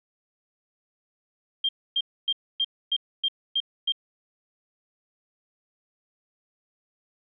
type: tone bursts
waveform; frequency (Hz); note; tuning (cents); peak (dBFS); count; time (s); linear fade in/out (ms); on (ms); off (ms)
sine; 3190; G7; +30; -21; 8; 1.64-3.922; 5; 49; 270
effects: none